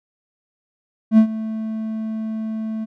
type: tone with ADSR envelope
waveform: triangle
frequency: 220 Hz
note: A3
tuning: in tune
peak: -4 dBFS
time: 1.11-2.86 s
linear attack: 69 ms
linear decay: 87 ms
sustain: -17 dB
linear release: 27 ms
effects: none